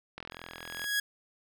click train, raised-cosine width 0.3 ms, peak -24 dBFS, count 29, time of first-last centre 0.18-0.842 s, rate 42.3 Hz
sawtooth tone with exponential growth, 1661.2 Hz, G#6, in tune, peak -22 dBFS, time 0.31-1 s, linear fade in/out 5 ms, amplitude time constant 150 ms
effects none

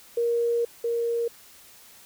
sine tone pair in turn, 470.4 / 467.9 Hz, A#4 / A#4, +16 / +6 cents, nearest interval unison, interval 10 cents, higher first, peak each -21 / -23 dBFS, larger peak first, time 0.17-0.65 / 0.84-1.28 s, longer first, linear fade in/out 5 ms, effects white hiss -51 dBFS RMS until 2.05 s

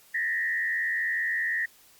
sine tone with frequency modulation, 1861 Hz, A#6, 3 cents flat, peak -25 dBFS, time 0.14-1.66 s, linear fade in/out 10 ms, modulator 85.3 Hz, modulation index 1.1, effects white hiss -57 dBFS RMS until 1.99 s + Opus 48 kbps

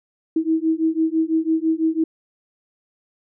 sine beating tone pair, 318.6 / 324.6 Hz, D#4 / E4, +41 / -27 cents, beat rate 6 Hz, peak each -20 dBFS, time 0.36-2.04 s, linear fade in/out 5 ms, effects none

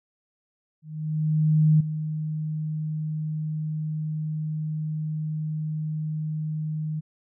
sine tone with ADSR envelope, 154.8 Hz, D#3, 9 cents flat, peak -14 dBFS, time 0.82-7.01 s, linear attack 980 ms, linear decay 10 ms, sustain -12 dB, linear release 21 ms, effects none

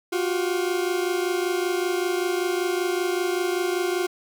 40% pulse tone pair together, 354.3 / 379.5 Hz, F4 / F#4, +25 / +44 cents, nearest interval minor second, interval 119 cents, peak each -23 / -27 dBFS, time 0.12-4.07 s, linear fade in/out 10 ms, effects none

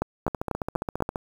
two click trains, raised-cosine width 1 ms, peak -14 / -10 dBFS, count 14 / 5, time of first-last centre 0.28-1.158 / 0.02-1.005 s, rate 14.8 / 4.06 Hz, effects 7-bit

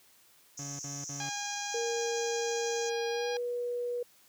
pink band-pass noise, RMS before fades -42 dBFS, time 0.57-2.9 s, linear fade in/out 10 ms, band 5600 to 6900 Hz, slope 96 dB/octave
30% pulse tone bursts, 141.6 Hz, C#3, 37 cents sharp, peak -38 dBFS, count 3, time 0.59-1.292 s, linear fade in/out 2 ms, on 200 ms, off 51 ms
harmonic tone, 816 Hz, G#5, 31 cents flat, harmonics 1 / 2 / 3 / 4 / 5 / 6 / 7, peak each -39 / -42 / -44 / -45 / -46 / -47 / -47 dBFS, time 1.2-3.37 s, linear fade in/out 2 ms
sine tone with pitch glide, 466.2 to 484.9 Hz, A#4 to B4, 0 to -32 cents, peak -31 dBFS, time 1.74-4.03 s, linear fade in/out 5 ms, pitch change +68 cents, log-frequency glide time 3.09-3.3 s
effects white hiss -62 dBFS RMS until 4.28 s + high-pass 80 Hz 12 dB/octave

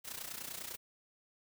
white noise with amplitude modulation, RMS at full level -41 dBFS, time 0.04-0.77 s, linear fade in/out 20 ms, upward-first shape sine, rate 30 Hz, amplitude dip 75%, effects none

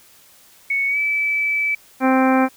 sine tone with pitch glide, 2217 to 2307 Hz, C#7 to D7, 0 to -31 cents, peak -17 dBFS, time 0.7-1.75 s, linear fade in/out 5 ms, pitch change +69 cents, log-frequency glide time 0.88-0.98 s
harmonic tone, 261.6 Hz, C4, in tune, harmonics 1 / 2 / 3 / 4 / 5 / 6 / 7 / 8 / 9, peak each -15 / -21 / -20 / -25 / -26 / -27 / -33 / -35 / -28 dBFS, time 2-2.49 s, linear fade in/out 50 ms
effects white hiss -50 dBFS RMS until 2.56 s

